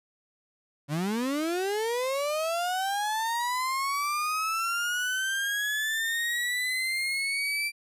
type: linear sweep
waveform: 35% pulse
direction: up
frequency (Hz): 137.6 to 2349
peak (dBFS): -25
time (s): 0.88-7.72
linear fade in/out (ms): 50
effects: resampled to 32000 Hz